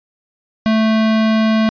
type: tone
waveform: square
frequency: 220 Hz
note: A3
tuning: in tune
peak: -12 dBFS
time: 0.66-1.69 s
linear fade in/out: 0 ms
effects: resampled to 11025 Hz